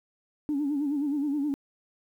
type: tone with vibrato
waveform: sine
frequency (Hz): 288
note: D4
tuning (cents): -34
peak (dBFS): -24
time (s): 0.49-1.54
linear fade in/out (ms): 0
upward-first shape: sine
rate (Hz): 9.5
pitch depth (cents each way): 90
effects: tanh soft clip ceiling -21 dBFS + 10-bit